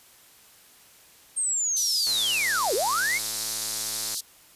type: linear two-way sweep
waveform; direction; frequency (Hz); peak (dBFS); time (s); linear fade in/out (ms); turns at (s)
sine; down then up; 8640 to 353.6 to 2266; -23; 1.36-3.19; 20; 2.74
type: band-pass noise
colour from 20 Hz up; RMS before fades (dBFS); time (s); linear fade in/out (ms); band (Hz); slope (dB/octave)
pink; -31; 1.76-4.21; 10; 3900 to 13000; 48
type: click train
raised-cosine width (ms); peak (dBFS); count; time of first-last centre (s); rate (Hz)
0.3; -24; 227; 2.07-4.143; 109
effects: white hiss -54 dBFS RMS until 4.55 s + resampled to 32000 Hz